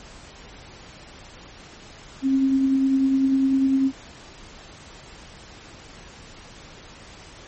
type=tone with tremolo; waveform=sine; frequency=268.2 Hz; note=C4; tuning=43 cents sharp; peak=-15 dBFS; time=2.22-3.92 s; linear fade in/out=50 ms; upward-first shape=sine; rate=10 Hz; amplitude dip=30%; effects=pink hiss -44 dBFS RMS until 7.47 s + MP3 32 kbps